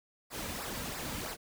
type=noise with flanger; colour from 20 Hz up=pink; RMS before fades=-39 dBFS; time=0.3-1.37 s; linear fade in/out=50 ms; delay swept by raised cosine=0.3 to 2.8 ms; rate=3 Hz; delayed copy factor=-0.6; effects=none